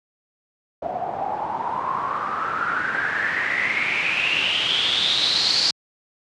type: noise with low-pass filter sweep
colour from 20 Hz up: white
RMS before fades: -23 dBFS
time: 0.82-5.71 s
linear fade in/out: 5 ms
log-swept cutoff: 670 to 4700 Hz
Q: 8.4
effects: high-pass 100 Hz 12 dB/octave + resampled to 22050 Hz